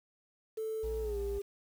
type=tone with pitch glide; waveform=sine; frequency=440 to 401.2 Hz; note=A4 to G4; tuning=0 to +40 cents; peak=-33 dBFS; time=0.57-1.42 s; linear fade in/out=10 ms; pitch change=-160 cents; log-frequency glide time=1.01-1.18 s
type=tone; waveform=triangle; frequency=58.3 Hz; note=A#1; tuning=1 cent sharp; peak=-34 dBFS; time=0.83-1.39 s; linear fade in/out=10 ms
effects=tanh soft clip ceiling -28 dBFS + 9-bit